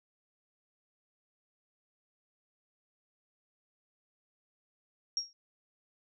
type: tone with exponential decay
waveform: sine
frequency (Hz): 5588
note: F8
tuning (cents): 0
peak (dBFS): -26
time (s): 5.17-5.33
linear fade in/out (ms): 1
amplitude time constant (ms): 34
effects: none